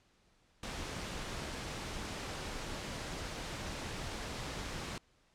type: noise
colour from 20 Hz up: pink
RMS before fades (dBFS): -41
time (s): 0.63-4.98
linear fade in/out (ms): 2
effects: pink hiss -70 dBFS RMS until 5.34 s + low-pass 7000 Hz 12 dB/octave